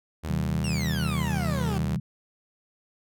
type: tone with pitch glide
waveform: sawtooth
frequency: 79 to 78.18 Hz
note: D#2 to D#2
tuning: +27 to +9 cents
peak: -26 dBFS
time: 0.23-1.97 s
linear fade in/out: 20 ms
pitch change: -18 cents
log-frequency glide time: 0.37-0.93 s
type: chord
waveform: sine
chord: C major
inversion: none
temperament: equal with one note detuned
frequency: 130.81 / 162.92 / 196 Hz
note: C3 / E3 / G3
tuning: 0 / -20 / 0 cents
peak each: -30 dBFS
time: 0.28-2 s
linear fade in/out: 10 ms
type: exponential sweep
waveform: 20% pulse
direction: down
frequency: 2876 to 371.9 Hz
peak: -28 dBFS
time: 0.64-1.78 s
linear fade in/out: 2 ms
effects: none